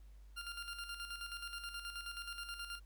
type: tone with tremolo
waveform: 20% pulse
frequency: 1397 Hz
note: F6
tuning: in tune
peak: -37 dBFS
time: 0.36-2.8 s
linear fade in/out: 20 ms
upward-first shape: square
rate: 9.4 Hz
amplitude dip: 55%
effects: added 50 Hz sine -54 dBFS peak until 2.85 s + pink hiss -74 dBFS RMS until 2.85 s